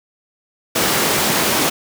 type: high-pass noise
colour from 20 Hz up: pink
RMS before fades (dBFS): -17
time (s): 0.75-1.7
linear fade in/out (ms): 10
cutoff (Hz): 200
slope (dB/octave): 12
effects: none